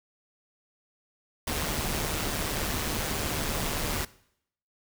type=noise with amplitude modulation; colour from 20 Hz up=pink; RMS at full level=-28 dBFS; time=1.47-4.05 s; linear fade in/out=5 ms; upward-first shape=sine; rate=151 Hz; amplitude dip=50%; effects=noise-tail reverb RT60 0.7 s tail -20 dB re dry